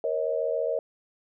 sine tone cluster, 471.6 / 546 / 633 Hz, A#4 / C#5 / D#5, +20 / -26 / +30 cents, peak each -29 dBFS, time 0.04-0.79 s, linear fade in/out 2 ms, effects none

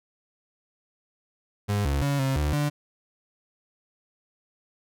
35% pulse tone with pitch steps, 102.4 / 70.3 / 141.2 / 134.2 / 74.1 / 146.8 Hz, G#2 / C#2 / C#3 / C3 / D2 / D3, -24 / +25 / +32 / +44 / +16 / 0 cents, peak -21 dBFS, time 1.68-2.7 s, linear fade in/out 20 ms, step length 170 ms, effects none

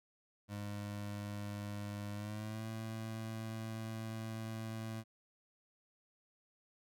25% pulse tone with pitch glide, 102.8 to 111.46 Hz, G#2 to A2, -17 to +23 cents, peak -37 dBFS, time 0.48-5.04 s, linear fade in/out 50 ms, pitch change +140 cents, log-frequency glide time 2.13-2.66 s, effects none

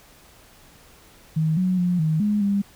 sine tone with pitch steps, 157.9 / 184.1 / 177.9 / 157.2 / 208.4 / 200.3 Hz, D#3 / F#3 / F3 / D#3 / G#3 / G3, +26 / -8 / +32 / +18 / +6 / +38 cents, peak -18 dBFS, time 1.36-2.62 s, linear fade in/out 10 ms, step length 210 ms, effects pink hiss -51 dBFS RMS until 2.75 s

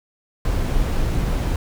brown noise, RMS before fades -20 dBFS, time 0.45-1.56 s, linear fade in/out 2 ms, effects none

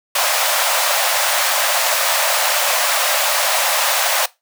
pink high-pass noise, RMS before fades -17 dBFS, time 0.15-4.26 s, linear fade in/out 5 ms, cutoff 540 Hz, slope 96 dB/octave, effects noise-tail reverb RT60 0.2 s tail -19 dB re dry

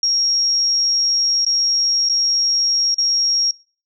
sine tone with dropouts, 5588 Hz, F8, in tune, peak -14 dBFS, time 0.03-3.51 s, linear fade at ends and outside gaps 2 ms, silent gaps 1.449-1.464 / 2.089-2.096 / 2.944-2.982 s, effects noise-tail reverb RT60 0.4 s tail -25 dB re dry

